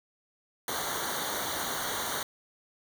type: noise with comb filter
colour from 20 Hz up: pink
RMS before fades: -33 dBFS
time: 0.68-2.23 s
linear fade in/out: 2 ms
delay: 0.39 ms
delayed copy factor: -0.95
effects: none